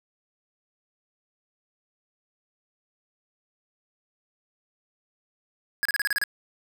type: tone bursts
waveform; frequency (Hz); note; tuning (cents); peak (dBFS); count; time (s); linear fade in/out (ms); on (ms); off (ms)
square; 1664; G#6; +3; -23; 8; 5.83-6.238; 0; 23; 32
effects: none